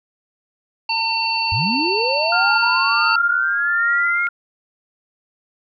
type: harmonic tone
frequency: 904 Hz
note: A5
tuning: 47 cents sharp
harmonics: 1 / 3 / 5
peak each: -22 / -22 / -22 dBFS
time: 0.89-3.16 s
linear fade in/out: 5 ms
type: linear sweep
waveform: sine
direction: up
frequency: 82.3 to 2173 Hz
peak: -20 dBFS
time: 1.52-4.27 s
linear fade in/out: 0 ms
type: tone with tremolo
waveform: sine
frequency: 1401 Hz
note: F6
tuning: 5 cents sharp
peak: -15 dBFS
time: 2.32-4.29 s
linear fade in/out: 5 ms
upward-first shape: triangle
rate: 1.4 Hz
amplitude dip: 40%
effects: none